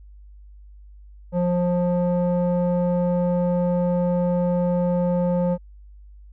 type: tone with low-pass filter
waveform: square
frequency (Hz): 177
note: F3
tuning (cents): +23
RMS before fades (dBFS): -21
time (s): 1.32-5.58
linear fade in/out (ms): 50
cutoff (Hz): 660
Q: 3.7
effects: added 50 Hz sine -42 dBFS peak until 6.32 s